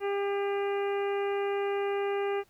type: harmonic tone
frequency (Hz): 400.5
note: G4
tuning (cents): +37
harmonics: 1 / 2 / 3 / 4 / 5 / 6 / 7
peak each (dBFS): -28 / -36 / -41 / -44 / -44 / -45 / -47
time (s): 0-2.44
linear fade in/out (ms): 50
effects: pink hiss -66 dBFS RMS until 2.49 s